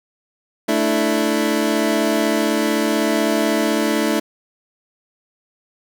25% pulse chord, A suspended fourth, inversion none, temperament equal, 220 / 293.7 / 329.6 Hz, A3 / D4 / E4, 0 / 0 / 0 cents, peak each -17 dBFS, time 0.68-4.2 s, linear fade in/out 10 ms, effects none

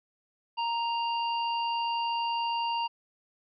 harmonic tone, 932.3 Hz, A#5, in tune, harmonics 1 / 3 / 5, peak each -28 / -35 / -42 dBFS, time 0.57-2.88 s, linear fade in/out 20 ms, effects none

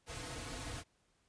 pink noise with comb filter, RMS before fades -44 dBFS, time 0.06-0.84 s, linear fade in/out 50 ms, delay 5.1 ms, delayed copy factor -0.95, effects pink hiss -75 dBFS RMS until 1.28 s + resampled to 22050 Hz

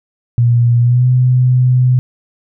sine tone with pitch glide, 119.3 to 126.39 Hz, A#2 to B2, +41 to +40 cents, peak -7 dBFS, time 0.38-1.99 s, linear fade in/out 0 ms, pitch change +99 cents, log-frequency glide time 0.8-1.07 s, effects none

